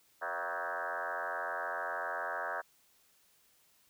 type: tone with frequency modulation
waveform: sine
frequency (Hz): 1120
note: C#6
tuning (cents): +18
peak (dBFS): -34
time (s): 0.21-2.62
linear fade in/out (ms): 20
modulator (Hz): 87.2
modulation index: 6.5
effects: white hiss -68 dBFS RMS until 3.89 s